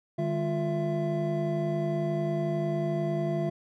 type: tone cluster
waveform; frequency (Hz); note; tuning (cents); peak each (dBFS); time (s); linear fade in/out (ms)
triangle; 151.9 / 203 / 349.8 / 667; D#3 / G#3 / F4 / E5; -41 / -39 / +3 / +20; -28 / -33 / -30 / -30; 0.18-3.5; 10
effects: none